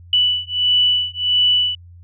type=beating tone pair; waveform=sine; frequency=2966 / 2967.5 Hz; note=F#7 / F#7; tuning=+4 / +4 cents; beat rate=1.5 Hz; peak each=-17 dBFS; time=0.13-1.75 s; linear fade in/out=2 ms; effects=added 87 Hz sine -39 dBFS peak until 2.03 s